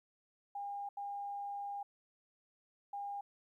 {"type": "tone bursts at uneven times", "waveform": "sine", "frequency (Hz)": 807, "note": "G#5", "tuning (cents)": -50, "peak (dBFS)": -39, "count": 3, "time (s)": [[0.55, 0.89], [0.97, 1.83], [2.93, 3.21]], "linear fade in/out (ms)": 5, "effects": ["13-bit"]}